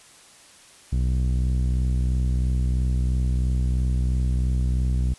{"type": "tone with low-pass filter", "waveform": "sawtooth", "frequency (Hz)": 63, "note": "B1", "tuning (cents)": 35, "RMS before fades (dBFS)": -22, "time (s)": [0.92, 5.14], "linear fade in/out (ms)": 10, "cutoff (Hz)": 160, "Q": 0.77, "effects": ["white hiss -50 dBFS RMS until 5.18 s", "resampled to 24000 Hz"]}